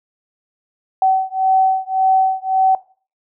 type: beating tone pair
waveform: sine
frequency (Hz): 760 / 761.8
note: F#5 / G5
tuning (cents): +46 / -50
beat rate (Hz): 1.8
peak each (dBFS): -16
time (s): 1.02-2.75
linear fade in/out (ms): 2
effects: noise-tail reverb RT60 0.4 s tail -19 dB re dry